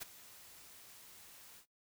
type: noise with ADSR envelope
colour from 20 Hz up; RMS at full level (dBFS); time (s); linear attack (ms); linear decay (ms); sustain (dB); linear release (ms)
white; -41; 0-1.66; 23; 12; -16; 86
effects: noise-tail reverb RT60 0.1 s tail -17 dB re dry